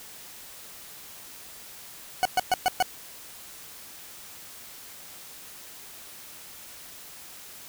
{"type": "tone bursts", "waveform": "40% pulse", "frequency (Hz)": 740, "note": "F#5", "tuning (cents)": 0, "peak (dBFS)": -18, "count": 5, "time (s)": [2.23, 2.825], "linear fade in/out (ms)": 0, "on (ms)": 23, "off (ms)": 120, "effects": ["white hiss -45 dBFS RMS until 7.68 s"]}